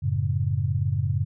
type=chord; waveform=sine; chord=F# minor; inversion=none; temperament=equal; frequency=92.5 / 110 / 138.59 Hz; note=F#2 / A2 / C#3; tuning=0 / 0 / 0 cents; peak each=-26 dBFS; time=0.02-1.25 s; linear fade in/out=20 ms; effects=none